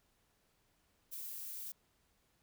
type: noise with ADSR envelope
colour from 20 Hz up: violet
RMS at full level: -43 dBFS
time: 1.11-1.72 s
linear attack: 27 ms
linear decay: 9 ms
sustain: -2 dB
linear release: 5 ms
effects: pink hiss -75 dBFS RMS until 2.42 s